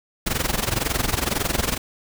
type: noise with amplitude modulation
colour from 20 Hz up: pink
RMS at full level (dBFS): -20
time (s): 0.26-1.78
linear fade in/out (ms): 10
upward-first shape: sine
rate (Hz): 21.9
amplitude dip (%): 85
effects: none